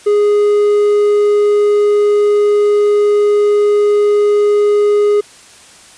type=tone; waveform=triangle; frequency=414.1 Hz; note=G#4; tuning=5 cents flat; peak=-6 dBFS; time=0.06-5.21 s; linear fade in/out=10 ms; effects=white hiss -40 dBFS RMS until 5.97 s + resampled to 22050 Hz